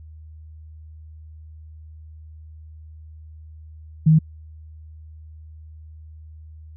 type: tone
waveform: sine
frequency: 157.3 Hz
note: D#3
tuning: 19 cents sharp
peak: -10 dBFS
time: 4.06-4.19 s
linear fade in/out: 10 ms
effects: added 78 Hz sine -39 dBFS peak until 6.76 s